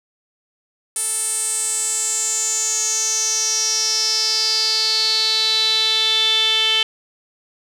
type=tone with band-pass filter sweep; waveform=sawtooth; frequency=440 Hz; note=A4; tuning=in tune; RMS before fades=-19 dBFS; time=0.96-6.83 s; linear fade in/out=2 ms; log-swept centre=9300 to 3200 Hz; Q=7.8; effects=none